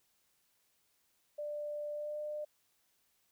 sine tone with pitch glide, 592 to 600.3 Hz, D5 to D5, +14 to +38 cents, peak -37 dBFS, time 1.38-2.45 s, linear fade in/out 10 ms, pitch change +24 cents, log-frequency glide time 1.93-2.19 s, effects white hiss -75 dBFS RMS until 3.31 s

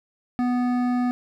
triangle tone with hard clipping, 246.9 Hz, B3, in tune, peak -22 dBFS, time 0.39-1.11 s, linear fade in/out 0 ms, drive 16 dB, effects none

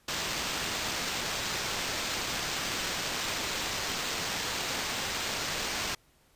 white noise with sample-and-hold, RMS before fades -33 dBFS, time 0.08-5.95 s, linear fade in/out 5 ms, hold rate 11025 Hz, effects pink hiss -65 dBFS RMS until 6.35 s + resampled to 32000 Hz

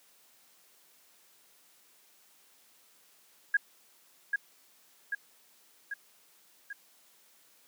sine tone with echo, 1639 Hz, G#6, 23 cents flat, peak -21 dBFS, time 3.54-3.57 s, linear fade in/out 5 ms, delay 790 ms, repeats 4, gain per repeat -4 dB, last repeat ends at 6.73 s, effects white hiss -63 dBFS RMS until 7.67 s + high-pass 200 Hz 12 dB/octave

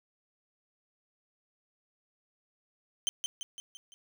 25% pulse tone with echo, 3100 Hz, G7, 20 cents flat, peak -23 dBFS, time 3.07-3.09 s, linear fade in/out 0 ms, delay 170 ms, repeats 5, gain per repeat -5 dB, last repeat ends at 3.94 s, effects none

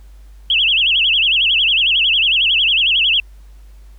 sine tone with vibrato, 2960 Hz, F#7, in tune, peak -11 dBFS, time 0.5-3.2 s, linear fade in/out 2 ms, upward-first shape sine, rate 11 Hz, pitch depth 220 cents each way, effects added 50 Hz sine -37 dBFS peak until 3.98 s + pink hiss -56 dBFS RMS until 3.98 s

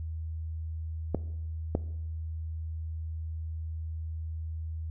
clicks, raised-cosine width 2 ms, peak -13 dBFS, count 2, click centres 1.147 / 1.751 s, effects noise-tail reverb RT60 0.9 s tail -18 dB re dry + added 80 Hz sine -33 dBFS peak until 4.9 s

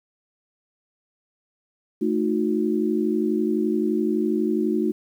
sine chord, D# diminished, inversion second, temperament equal with one note detuned, 220 / 311.1 / 363 Hz, A3 / D#4 / F#4, 0 / 0 / -33 cents, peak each -24 dBFS, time 2.01-4.92 s, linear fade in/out 10 ms, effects 9-bit

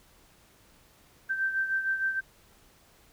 sine beating tone pair, 1560 / 1566.5 Hz, G6 / G6, -9 / -2 cents, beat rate 6.5 Hz, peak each -27 / -34 dBFS, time 1.29-2.21 s, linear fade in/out 20 ms, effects pink hiss -60 dBFS RMS until 3.12 s

